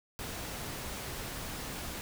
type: noise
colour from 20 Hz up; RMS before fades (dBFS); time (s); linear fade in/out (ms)
pink; -40; 0.19-2.01; 0
effects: none